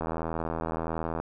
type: click train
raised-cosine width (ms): 1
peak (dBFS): -17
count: 98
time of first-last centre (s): 0.01-1.2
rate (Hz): 81.5
effects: none